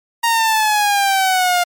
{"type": "exponential sweep", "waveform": "sawtooth", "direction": "down", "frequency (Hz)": [936, 702], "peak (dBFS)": -9, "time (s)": [0.23, 1.64], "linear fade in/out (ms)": 10, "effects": ["MP3 96 kbps"]}